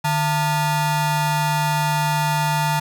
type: ring-modulated tone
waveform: 40% pulse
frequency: 523.3 Hz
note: C5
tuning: in tune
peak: -14 dBFS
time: 0.04-2.8 s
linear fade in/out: 10 ms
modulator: 372 Hz
effects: none